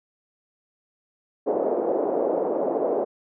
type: band-pass noise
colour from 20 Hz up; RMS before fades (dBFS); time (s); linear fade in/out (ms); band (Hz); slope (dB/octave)
pink; -24; 1.46-3.05; 20; 360 to 630; 24
effects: none